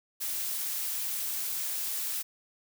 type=noise; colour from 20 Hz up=blue; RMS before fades=-33 dBFS; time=0.2-2.23 s; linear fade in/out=20 ms; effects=none